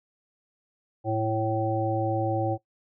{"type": "harmonic tone with a mistuned harmonic", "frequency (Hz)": 110, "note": "A2", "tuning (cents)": 0, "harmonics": [1, 3, 5, 7], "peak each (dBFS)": [-29, -29, -29, -29], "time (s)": [1.04, 2.58], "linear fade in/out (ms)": 50, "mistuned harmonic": 3, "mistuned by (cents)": 22, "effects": ["noise-tail reverb RT60 0.1 s tail -18 dB re dry"]}